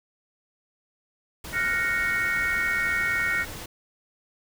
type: noise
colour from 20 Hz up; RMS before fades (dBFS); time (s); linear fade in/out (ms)
pink; -38; 1.44-3.66; 5
type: chord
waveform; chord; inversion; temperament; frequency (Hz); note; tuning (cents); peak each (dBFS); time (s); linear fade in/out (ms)
sine; Gb major seventh; third; equal with one note detuned; 1396.9 / 1480 / 1864.7 / 2211; F6 / Gb6 / Bb6 / Db7; 0 / 0 / 0 / -5; -30 / -31 / -26 / -28; 1.52-3.46; 50
effects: none

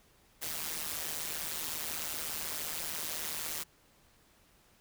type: noise with amplitude modulation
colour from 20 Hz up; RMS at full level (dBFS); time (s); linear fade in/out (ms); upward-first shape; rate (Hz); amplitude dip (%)
white; -34; 0.41-3.64; 20; sine; 156; 85
effects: pink hiss -65 dBFS RMS until 4.8 s

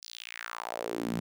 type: tone with high-pass filter sweep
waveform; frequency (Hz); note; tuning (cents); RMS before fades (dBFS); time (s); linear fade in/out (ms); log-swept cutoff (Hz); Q
sawtooth; 57.7; A#1; -17; -37; 0.02-1.2; 10; 5300 to 170; 3.3
effects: none

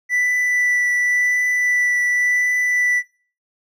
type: tone with vibrato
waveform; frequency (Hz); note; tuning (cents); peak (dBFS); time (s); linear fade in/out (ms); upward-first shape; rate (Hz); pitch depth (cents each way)
triangle; 1975.5; B6; 0; -14; 0.09-3.03; 50; triangle; 0.91; 11
effects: noise-tail reverb RT60 0.4 s tail -18 dB re dry

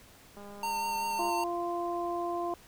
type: click train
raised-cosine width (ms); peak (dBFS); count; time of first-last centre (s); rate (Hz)
1; -35; 189; 0.37-1.296; 203
type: tone with vibrato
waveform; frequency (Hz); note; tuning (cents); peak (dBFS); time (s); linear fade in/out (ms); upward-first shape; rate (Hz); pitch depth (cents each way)
square; 911; A#5; -40; -31; 0.63-1.44; 2; triangle; 5.2; 19
type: harmonic tone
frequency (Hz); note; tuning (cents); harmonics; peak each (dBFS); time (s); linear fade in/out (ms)
346.5; F4; -14; 1 / 2 / 3; -34 / -34 / -37; 1.19-2.54; 2
effects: pink hiss -56 dBFS RMS until 2.67 s

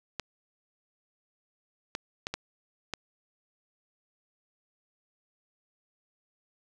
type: clicks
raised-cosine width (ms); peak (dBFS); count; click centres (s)
0.2; -15; 5; 0.197 / 1.951 / 2.269 / 2.34 / 2.937
effects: none

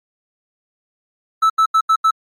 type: tone bursts at uneven times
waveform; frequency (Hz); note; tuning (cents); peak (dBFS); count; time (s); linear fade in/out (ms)
triangle; 1311; E6; -10; -8; 5; 1.42-1.5 / 1.58-1.66 / 1.74-1.81 / 1.89-1.96 / 2.04-2.11; 10
effects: MP3 64 kbps

